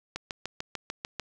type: click train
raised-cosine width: 0.2 ms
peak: -16 dBFS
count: 8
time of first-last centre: 0.16-1.197 s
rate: 6.75 Hz
effects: none